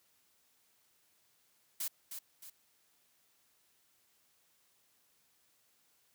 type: noise with echo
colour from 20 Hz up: blue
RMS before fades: -37 dBFS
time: 1.8-1.88 s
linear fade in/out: 5 ms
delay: 310 ms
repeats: 2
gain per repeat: -7 dB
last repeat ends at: 2.5 s
effects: white hiss -72 dBFS RMS until 6.14 s + high-pass 60 Hz 12 dB/octave